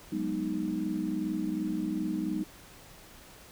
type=chord; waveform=sine; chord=G# minor seventh; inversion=third; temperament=equal; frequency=185 / 207.7 / 246.9 / 311.1 Hz; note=F#3 / G#3 / B3 / D#4; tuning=0 / 0 / 0 / 0 cents; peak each=-36 / -35 / -37 / -32 dBFS; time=0.12-2.44 s; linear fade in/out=5 ms; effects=pink hiss -52 dBFS RMS until 3.51 s